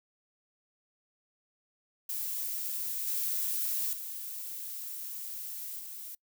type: noise with level steps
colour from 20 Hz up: violet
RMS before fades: -35 / -32 / -40 / -43 dBFS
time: 2.09-6.15 s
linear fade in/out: 5 ms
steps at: 3.07 / 3.93 / 5.79 s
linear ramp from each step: 2 ms
effects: noise-tail reverb RT60 0.1 s tail -25 dB re dry